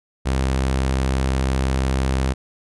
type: tone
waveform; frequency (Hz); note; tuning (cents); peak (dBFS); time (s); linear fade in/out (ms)
sawtooth; 65.9; C2; +13; -14; 0.25-2.34; 20
effects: resampled to 24000 Hz